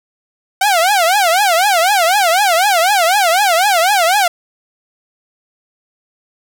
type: tone with vibrato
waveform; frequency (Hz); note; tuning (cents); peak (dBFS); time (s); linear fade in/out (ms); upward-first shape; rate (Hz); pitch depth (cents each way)
sawtooth; 740; F#5; 0; -6; 0.61-4.28; 5; triangle; 4; 260
effects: none